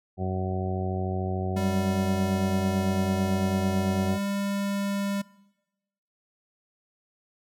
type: harmonic tone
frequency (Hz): 93.5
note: F#2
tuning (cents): +19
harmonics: 1 / 2 / 3 / 4 / 5 / 6 / 7 / 8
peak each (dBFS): -29 / -31 / -42 / -34 / -44 / -41 / -39 / -36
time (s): 0.17-4.19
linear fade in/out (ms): 50
type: tone with pitch glide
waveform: square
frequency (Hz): 196 to 199.54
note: G3 to G3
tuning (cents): 0 to +31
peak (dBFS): -27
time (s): 1.56-5.22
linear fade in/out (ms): 10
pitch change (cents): +31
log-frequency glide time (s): 4.06-4.16
effects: noise-tail reverb RT60 1.0 s tail -21 dB re dry